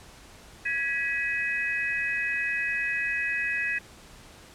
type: tone cluster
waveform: sine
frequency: 1662 / 1948 / 2537 Hz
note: G#6 / B6 / D#7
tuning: +1 / -24 / +33 cents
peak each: -30 dBFS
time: 0.65-3.79 s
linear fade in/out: 10 ms
effects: pink hiss -50 dBFS RMS until 4.54 s + low-pass 10000 Hz 12 dB/octave